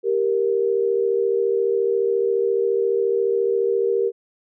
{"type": "tone pair together", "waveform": "sine", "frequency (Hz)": [393.2, 467.6], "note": ["G4", "A#4"], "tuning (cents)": [5, 5], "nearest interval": "minor third", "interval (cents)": 300, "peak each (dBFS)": -20, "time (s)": [0.03, 4.12], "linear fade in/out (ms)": 50, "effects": []}